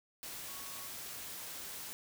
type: tone in noise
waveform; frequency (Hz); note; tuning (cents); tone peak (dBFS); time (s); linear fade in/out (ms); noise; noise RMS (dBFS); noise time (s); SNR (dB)
sine; 1108.7; C#6; 0; -55; 0.48-0.87; 0; white; -45; 0.23-1.93; -13
effects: none